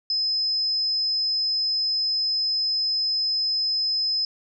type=tone; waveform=sine; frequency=5100 Hz; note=D#8; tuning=42 cents sharp; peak=-21 dBFS; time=0.1-4.25 s; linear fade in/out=2 ms; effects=none